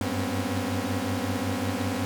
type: tone cluster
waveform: sawtooth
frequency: 94.6 / 100 / 240 / 255.5 / 273.3 Hz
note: F#2 / G2 / B3 / C4 / C#4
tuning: +39 / +35 / -49 / -41 / -24 cents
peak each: -29 dBFS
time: 0.01-2.05 s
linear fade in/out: 0 ms
effects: none